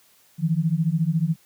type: beating tone pair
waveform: sine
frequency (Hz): 155.56 / 169.56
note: D#3 / E3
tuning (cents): 0 / +49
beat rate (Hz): 14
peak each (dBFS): -22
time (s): 0.38-1.36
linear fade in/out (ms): 50
effects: white hiss -58 dBFS RMS until 1.45 s + high-pass 60 Hz 12 dB/octave